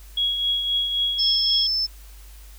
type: tone with tremolo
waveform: sine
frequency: 3322 Hz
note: G#7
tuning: in tune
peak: -18 dBFS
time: 0.17-1.67 s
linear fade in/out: 5 ms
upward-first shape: triangle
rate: 3.8 Hz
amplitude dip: 50%
type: tone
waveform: sine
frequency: 5274 Hz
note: E8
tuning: in tune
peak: -20 dBFS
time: 1.18-1.87 s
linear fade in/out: 20 ms
effects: added 50 Hz sine -41 dBFS peak until 2.58 s + white hiss -51 dBFS RMS until 2.58 s